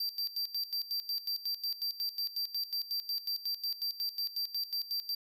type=tone with tremolo; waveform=square; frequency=4699 Hz; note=D8; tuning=in tune; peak=-32 dBFS; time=0-5.15 s; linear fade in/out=5 ms; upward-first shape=square; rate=5.5 Hz; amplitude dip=80%; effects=none